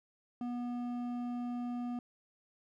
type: tone with hard clipping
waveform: triangle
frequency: 243.1 Hz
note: B3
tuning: 27 cents flat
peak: -37 dBFS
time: 0.41-1.99 s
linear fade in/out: 2 ms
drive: 12 dB
effects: none